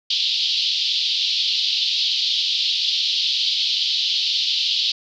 pink band-pass noise, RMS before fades -21 dBFS, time 0.1-4.92 s, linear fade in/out 5 ms, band 3100 to 4700 Hz, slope 48 dB/octave, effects none

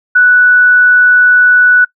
sine tone, 1480 Hz, F#6, in tune, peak -3 dBFS, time 0.15-1.85 s, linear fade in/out 10 ms, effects noise-tail reverb RT60 0.1 s tail -23 dB re dry

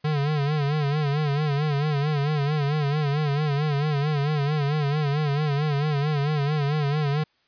square tone with vibrato, 146.83 Hz, D3, in tune, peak -22 dBFS, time 0.04-7.24 s, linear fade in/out 10 ms, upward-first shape sine, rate 4.5 Hz, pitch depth 90 cents each way, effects white hiss -66 dBFS RMS until 7.47 s + resampled to 11025 Hz

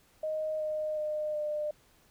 sine tone with pitch steps, 622.3 / 615.2 / 608.1 / 601.1 Hz, D#5 / D#5 / D#5 / D5, 0 / -20 / -40 / +40 cents, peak -30 dBFS, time 0.23-1.71 s, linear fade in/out 5 ms, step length 370 ms, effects pink hiss -64 dBFS RMS until 2.1 s

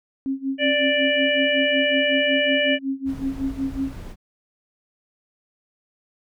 sine tone with tremolo, 269.9 Hz, C#4, 46 cents flat, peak -20 dBFS, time 0.26-3.93 s, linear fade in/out 0 ms, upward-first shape sine, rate 5.4 Hz, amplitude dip 90%
harmonic tone, 587.3 Hz, D5, in tune, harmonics 1 / 3 / 4 / 5, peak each -21 / -24 / -25 / -24 dBFS, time 0.58-2.79 s, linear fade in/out 50 ms
brown noise, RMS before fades -35 dBFS, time 3.05-4.16 s, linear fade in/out 50 ms
effects none

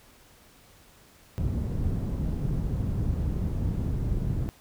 white low-pass noise, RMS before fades -28 dBFS, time 1.38-4.49 s, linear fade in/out 0 ms, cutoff 120 Hz, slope 12 dB/octave, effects pink hiss -56 dBFS RMS until 4.6 s

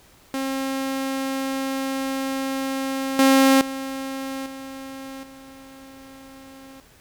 sawtooth tone with level steps, 268.4 Hz, C4, 44 cents sharp, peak -20 / -9 / -24 / -30 / -38 dBFS, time 0.34-6.8 s, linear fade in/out 0 ms, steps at 3.19 / 3.61 / 4.46 / 5.23 s, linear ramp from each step 2 ms, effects pink hiss -53 dBFS RMS until 7 s

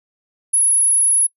sine tone, 10510 Hz, E9, 6 cents flat, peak -11 dBFS, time 0.53-1.27 s, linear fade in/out 10 ms, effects noise-tail reverb RT60 0.1 s tail -25 dB re dry

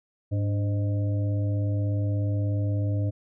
harmonic tone with a mistuned harmonic, 103.2 Hz, G#2, 10 cents flat, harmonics 1 / 3 / 5 / 6, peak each -23 / -34 / -40 / -40 dBFS, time 0.31-3.11 s, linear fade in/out 20 ms, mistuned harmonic 3, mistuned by -95 cents, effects none

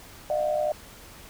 sine tone cluster, 606 / 676 / 730 Hz, D#5 / E5 / F#5, -46 / +43 / -24 cents, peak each -24 / -32 / -31 dBFS, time 0.3-0.72 s, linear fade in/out 2 ms, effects pink hiss -47 dBFS RMS until 1.29 s

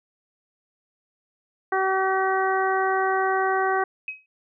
harmonic tone, 381.4 Hz, G4, 47 cents flat, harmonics 1 / 2 / 3 / 4 / 5, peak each -25 / -24 / -27 / -28 / -31 dBFS, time 1.72-3.84 s, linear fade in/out 5 ms
sine tone with exponential decay, 2541 Hz, D#7, 36 cents sharp, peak -25 dBFS, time 4.08-4.26 s, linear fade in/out 2 ms, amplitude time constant 37 ms
effects none

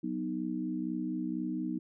sine chord, B major, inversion second, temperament equal, 185 / 246.9 / 311.1 Hz, F#3 / B3 / D#4, 0 / 0 / 0 cents, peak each -38 / -36 / -35 dBFS, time 0.03-1.79 s, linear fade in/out 10 ms, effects none

